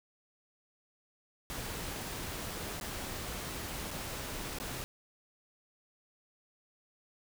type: noise with dropouts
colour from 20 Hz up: pink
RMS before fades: -40 dBFS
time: 1.5-4.84 s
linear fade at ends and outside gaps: 0 ms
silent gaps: 2.8-2.811 / 3.907-3.912 / 4.586-4.6 s
effects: none